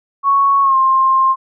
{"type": "tone with pitch glide", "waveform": "sine", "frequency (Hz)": [1108.7, 1058.6], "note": ["C#6", "C6"], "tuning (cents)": [0, 20], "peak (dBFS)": -9, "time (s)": [0.23, 1.36], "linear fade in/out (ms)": 50, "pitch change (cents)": -80, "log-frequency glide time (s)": [0.62, 0.76], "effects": []}